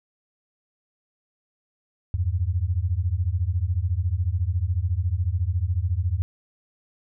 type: beating tone pair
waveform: sine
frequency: 82.3 / 96.3 Hz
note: E2 / G2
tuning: -2 / -30 cents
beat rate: 14 Hz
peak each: -24 dBFS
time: 2.14-6.22 s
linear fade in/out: 0 ms
effects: none